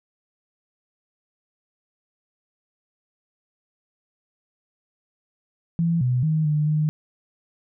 sine tone with pitch steps, 167.7 / 125.3 / 156.7 / 150.5 / 153 Hz, E3 / B2 / D#3 / D3 / D#3, +30 / +25 / +13 / +43 / -29 cents, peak -18 dBFS, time 5.79-6.89 s, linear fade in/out 0 ms, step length 220 ms, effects none

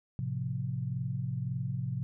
sine chord, F major, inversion first, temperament just, 109.13 / 130.96 / 174.61 Hz, A2 / C3 / F3, -14 / +2 / 0 cents, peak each -37 / -33 / -39 dBFS, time 0.19-2.03 s, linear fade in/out 0 ms, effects none

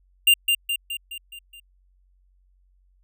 square tone with echo, 2794 Hz, F7, in tune, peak -13 dBFS, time 0.27-0.34 s, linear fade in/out 5 ms, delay 210 ms, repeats 6, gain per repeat -5 dB, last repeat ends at 1.6 s, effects added 46 Hz sine -58 dBFS peak until 3.03 s

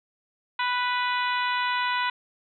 harmonic tone, 493.9 Hz, B4, in tune, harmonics 2 / 3 / 4 / 5 / 6 / 7 / 8, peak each -26 / -30 / -32 / -34 / -36 / -37 / -38 dBFS, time 0.59-2.1 s, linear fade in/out 5 ms, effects none

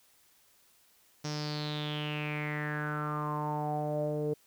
sawtooth tone with low-pass filter sweep, 150 Hz, D3, 37 cents sharp, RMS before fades -34 dBFS, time 1.24-4.34 s, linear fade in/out 10 ms, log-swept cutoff 5700 to 460 Hz, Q 7.2, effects white hiss -65 dBFS RMS until 4.46 s

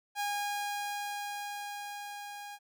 sawtooth tone with level ramp, 818 Hz, G#5, 26 cents flat, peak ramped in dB -27 to -39 dBFS, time 0.15-2.59 s, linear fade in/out 50 ms, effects none

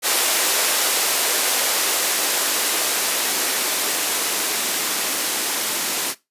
violet noise with band-pass filter sweep, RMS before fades -21 dBFS, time 0.02-6.15 s, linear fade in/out 50 ms, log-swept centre 450 to 260 Hz, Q 1.2, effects noise-tail reverb RT60 0.2 s tail -18 dB re dry + resampled to 32000 Hz

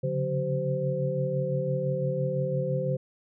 sine tone cluster, 136.3 / 142.2 / 180.3 / 384.8 / 517 Hz, C#3 / C#3 / F#3 / G4 / C5, -29 / +45 / -45 / -32 / -21 cents, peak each -36 / -29 / -35 / -36 / -29 dBFS, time 0.03-2.97 s, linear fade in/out 10 ms, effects none

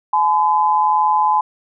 sine tone pair together, 852 / 1014 Hz, G#5 / B5, +44 / +45 cents, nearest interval minor third, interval 301 cents, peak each -15 dBFS, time 0.13-1.41 s, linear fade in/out 5 ms, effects none

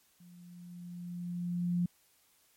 sine tone with level ramp, 175.5 Hz, F3, 9 cents sharp, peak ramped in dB -53 to -26 dBFS, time 0.2-1.86 s, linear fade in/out 5 ms, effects white hiss -68 dBFS RMS until 2.56 s + MP3 64 kbps

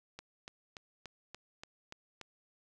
click train, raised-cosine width 0.2 ms, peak -28 dBFS, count 8, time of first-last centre 0.19-2.213 s, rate 3.46 Hz, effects none

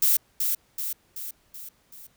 violet noise with echo, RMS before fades -20 dBFS, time 0.02-0.17 s, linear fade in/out 5 ms, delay 380 ms, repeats 5, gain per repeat -5 dB, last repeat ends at 2.07 s, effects pink hiss -64 dBFS RMS until 2.16 s

